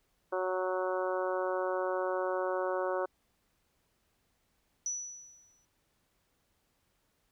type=harmonic tone; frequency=185 Hz; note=F#3; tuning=in tune; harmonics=2 / 3 / 4 / 5 / 6 / 7 / 8; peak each=-35 / -33 / -41 / -40 / -40 / -43 / -43 dBFS; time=0.32-3.06 s; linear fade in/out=10 ms
type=tone with exponential decay; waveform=sine; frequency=5920 Hz; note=F#8; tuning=in tune; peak=-30 dBFS; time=4.86-5.65 s; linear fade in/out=1 ms; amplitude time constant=170 ms
effects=pink hiss -75 dBFS RMS until 7.31 s